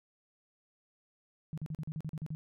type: tone bursts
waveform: sine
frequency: 155.9 Hz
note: D#3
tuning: 4 cents sharp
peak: -35 dBFS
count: 10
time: 1.53-2.35 s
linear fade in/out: 0 ms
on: 46 ms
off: 40 ms
effects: none